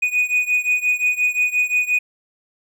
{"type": "beating tone pair", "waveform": "triangle", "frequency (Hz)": [2477, 2482.7], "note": ["D#7", "D#7"], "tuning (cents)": [-8, -4], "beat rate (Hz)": 5.7, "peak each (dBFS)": [-17, -19], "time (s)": [0.02, 1.99], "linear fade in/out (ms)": 10, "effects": []}